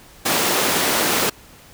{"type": "high-pass noise", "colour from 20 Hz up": "pink", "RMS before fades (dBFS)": -19, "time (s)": [0.25, 1.3], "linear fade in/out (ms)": 10, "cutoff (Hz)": 260, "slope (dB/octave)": 12, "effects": ["pink hiss -46 dBFS RMS until 1.73 s"]}